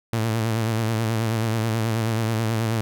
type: tone with vibrato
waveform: sawtooth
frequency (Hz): 112.3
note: A2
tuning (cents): +36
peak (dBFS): -17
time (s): 0.13-2.81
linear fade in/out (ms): 0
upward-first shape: sine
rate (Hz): 9.3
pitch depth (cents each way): 58
effects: none